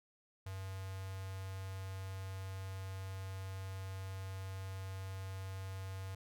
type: tone with notch filter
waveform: square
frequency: 95.5 Hz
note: G2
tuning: 45 cents flat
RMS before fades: -44 dBFS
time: 0.46-6.15 s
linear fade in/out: 5 ms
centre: 310 Hz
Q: 0.98
effects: none